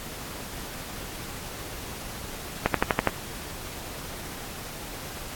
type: click train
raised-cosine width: 0.5 ms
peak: -4 dBFS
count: 6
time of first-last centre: 2.66-3.073 s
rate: 12.1 Hz
effects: pink hiss -38 dBFS RMS until 5.35 s + AAC 64 kbps